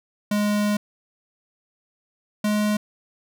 square tone pair in turn, 207.7 / 210 Hz, G#3 / G#3, 0 / +19 cents, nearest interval unison, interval 19 cents, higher second, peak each -20 dBFS, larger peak neither, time 0.31-0.77 / 2.44-2.77 s, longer first, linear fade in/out 5 ms, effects none

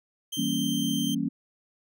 sawtooth tone, 3140 Hz, G7, 2 cents sharp, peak -28 dBFS, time 0.32-1.15 s, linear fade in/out 10 ms
sine chord, E diminished seventh, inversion none, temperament equal, 164.81 / 196 / 233.1 / 277.2 Hz, E3 / G3 / Bb3 / Db4, 0 / 0 / 0 / 0 cents, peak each -33 / -32 / -30 / -29 dBFS, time 0.37-1.29 s, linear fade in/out 10 ms
effects none

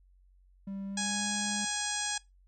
triangle tone with pitch glide, 196 to 206.1 Hz, G3 to G#3, 0 to -13 cents, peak -34 dBFS, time 0.67-1.65 s, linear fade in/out 5 ms, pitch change +87 cents, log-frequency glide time 0.86-1.29 s
harmonic tone, 831 Hz, G#5, 1 cent sharp, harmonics 1 / 2 / 3 / 4 / 5 / 6 / 7 / 8 / 9 / 10, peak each -40 / -38 / -44 / -39 / -42 / -41 / -39 / -41 / -40 / -40 dBFS, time 0.97-2.18 s, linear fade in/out 5 ms
effects noise-tail reverb RT60 0.2 s tail -21 dB re dry + added 46 Hz sine -59 dBFS peak until 2.47 s

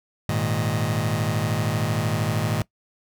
sawtooth chord, Ab suspended second, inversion none, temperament just, 103.83 / 116.8 / 155.74 Hz, Ab2 / Bb2 / Eb3, 0 / +4 / +2 cents, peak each -22 dBFS, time 0.29-2.62 s, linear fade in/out 0 ms, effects noise-tail reverb RT60 0.1 s tail -20 dB re dry

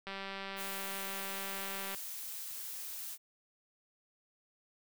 click train, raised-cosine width 0.3 ms, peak -26 dBFS, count 367, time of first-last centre 0.07-1.947 s, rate 195 Hz
blue noise, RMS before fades -43 dBFS, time 0.56-3.18 s, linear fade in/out 50 ms
effects none

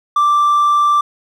triangle tone, 1174.7 Hz, D6, in tune, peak -7 dBFS, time 0.16-1.01 s, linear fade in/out 5 ms, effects tanh soft clip ceiling -4 dBFS

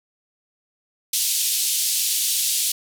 white band-pass noise, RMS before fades -22 dBFS, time 1.13-2.72 s, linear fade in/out 5 ms, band 3100 to 13000 Hz, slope 24 dB/octave, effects none

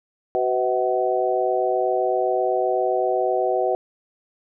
harmonic tone with a mistuned harmonic, 125 Hz, B2, 21 cents sharp, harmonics 3 / 4 / 5 / 6, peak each -24 / -24 / -24 / -24 dBFS, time 0.35-3.75 s, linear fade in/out 0 ms, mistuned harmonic 5, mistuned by +47 cents, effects none

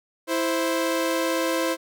sawtooth tone pair together, 329.6 / 523.2 Hz, E4 / C5, 0 / 0 cents, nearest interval minor sixth, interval 800 cents, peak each -21 dBFS, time 0.27-1.77 s, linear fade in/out 50 ms, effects none

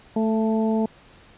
harmonic tone with a mistuned harmonic, 220 Hz, A3, in tune, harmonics 1 / 2 / 3 / 4, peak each -20 / -26 / -30 / -32 dBFS, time 0.16-0.86 s, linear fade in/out 5 ms, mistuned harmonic 3, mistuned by +19 cents, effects pink hiss -51 dBFS RMS until 1.37 s + resampled to 8000 Hz

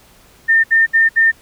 sine tone bursts, 1810 Hz, A6, 48 cents sharp, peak -8 dBFS, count 4, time 0.48-1.318 s, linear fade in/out 20 ms, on 160 ms, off 66 ms, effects pink hiss -48 dBFS RMS until 1.41 s

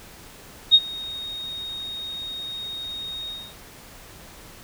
sine tone with ADSR envelope, 3729 Hz, A#7, in tune, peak -7 dBFS, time 0.71-3.55 s, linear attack 33 ms, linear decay 50 ms, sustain -23 dB, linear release 260 ms, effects pink hiss -45 dBFS RMS until 4.63 s

